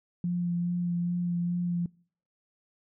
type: tone with vibrato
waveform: sine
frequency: 174.61 Hz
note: F3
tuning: in tune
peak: -26 dBFS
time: 0.24-1.86 s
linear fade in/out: 2 ms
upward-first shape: sine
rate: 2.4 Hz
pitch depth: 15 cents each way
effects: noise-tail reverb RT60 0.5 s tail -25 dB re dry